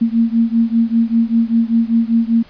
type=beating tone pair; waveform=sine; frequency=227.3 / 232.4 Hz; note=A#3 / A#3; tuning=-43 / -5 cents; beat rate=5.1 Hz; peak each=-14 / -15 dBFS; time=0.01-2.43 s; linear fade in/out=10 ms; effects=pink hiss -45 dBFS RMS until 2.49 s + resampled to 11025 Hz